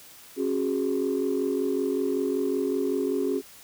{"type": "chord", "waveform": "sine", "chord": "C# suspended fourth", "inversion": "none", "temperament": "equal with one note detuned", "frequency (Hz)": [272.6, 370, 415.3], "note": ["C#4", "F#4", "G#4"], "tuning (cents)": [-29, 0, 0], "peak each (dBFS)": -27, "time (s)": [0.36, 3.42], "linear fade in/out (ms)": 50, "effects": ["tanh soft clip ceiling -17 dBFS", "white hiss -49 dBFS RMS until 3.63 s"]}